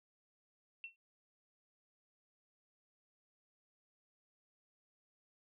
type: tone with exponential decay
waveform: sine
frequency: 2709 Hz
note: E7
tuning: 47 cents sharp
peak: -40 dBFS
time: 0.84-0.96 s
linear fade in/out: 1 ms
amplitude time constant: 26 ms
effects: none